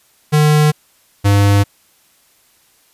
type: tone pair in turn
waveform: square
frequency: 151 / 100.78 Hz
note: D3 / G2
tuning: +48 / +48 cents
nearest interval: perfect fifth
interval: 700 cents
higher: first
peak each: -9 dBFS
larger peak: neither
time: 0.32-0.72 / 1.24-1.64 s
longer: neither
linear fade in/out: 20 ms
effects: white hiss -54 dBFS RMS until 2.93 s + resampled to 32000 Hz